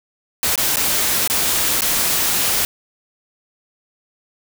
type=noise with dropouts; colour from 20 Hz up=white; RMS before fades=-18 dBFS; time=0.43-2.65 s; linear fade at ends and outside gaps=1 ms; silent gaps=0.557-0.577 / 0.759-0.769 / 1.276-1.299 / 1.808-1.819 s; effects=none